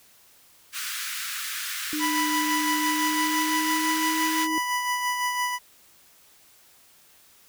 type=high-pass noise; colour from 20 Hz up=pink; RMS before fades=-32 dBFS; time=0.72-4.48 s; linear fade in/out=50 ms; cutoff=1300 Hz; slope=48 dB/octave
type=tone with pitch glide; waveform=sine; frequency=303.4 to 315.6 Hz; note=D#4 to D#4; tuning=-44 to +25 cents; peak=-27 dBFS; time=1.93-4.58 s; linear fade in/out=0 ms; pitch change=+69 cents; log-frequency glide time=2.72-4.16 s
type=tone with tremolo; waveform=25% pulse; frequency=987.8 Hz; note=B5; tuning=in tune; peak=-19 dBFS; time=1.99-5.59 s; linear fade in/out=50 ms; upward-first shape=sine; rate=5.9 Hz; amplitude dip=40%
effects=white hiss -56 dBFS RMS until 7.48 s